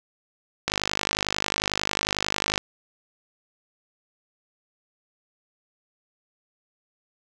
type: click train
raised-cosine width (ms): 0.2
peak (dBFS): -5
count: 98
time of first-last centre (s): 0.68-2.578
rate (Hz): 51.1
effects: none